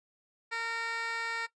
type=tone with band-pass filter; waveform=15% pulse; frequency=459.2 Hz; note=A#4; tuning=26 cents flat; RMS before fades=-35 dBFS; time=0.51-1.47 s; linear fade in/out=20 ms; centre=2300 Hz; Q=1.4; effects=noise-tail reverb RT60 0.1 s tail -17 dB re dry + resampled to 22050 Hz